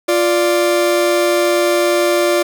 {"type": "tone pair together", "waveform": "40% pulse", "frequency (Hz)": [349.2, 586.9], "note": ["F4", "D5"], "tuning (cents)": [0, -1], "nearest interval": "major sixth", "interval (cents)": 899, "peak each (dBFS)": -14, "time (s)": [0.08, 2.43], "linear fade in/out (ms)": 10, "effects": []}